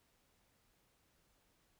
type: silence
effects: pink hiss -75 dBFS RMS until 1.79 s